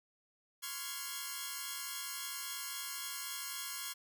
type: chord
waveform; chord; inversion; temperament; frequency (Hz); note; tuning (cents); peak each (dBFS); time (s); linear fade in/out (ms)
5% pulse; Db major seventh; third; equal with one note detuned; 1035.1 / 1108.7 / 1396.9 / 1661.2; C6 / Db6 / F6 / Ab6; -19 / 0 / 0 / 0; -34; 0.62-3.94; 20
effects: none